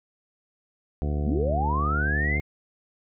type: harmonic tone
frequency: 73.42 Hz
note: D2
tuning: in tune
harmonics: 1 / 2 / 3 / 4 / 5 / 6 / 7 / 9 / 10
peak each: -25 / -31 / -35 / -37 / -39 / -41 / -42 / -44 / -45 dBFS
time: 1.02-2.4 s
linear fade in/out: 0 ms
type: linear sweep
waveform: sine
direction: up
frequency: 145.7 to 2164 Hz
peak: -25 dBFS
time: 1.24-2.41 s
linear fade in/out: 50 ms
effects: none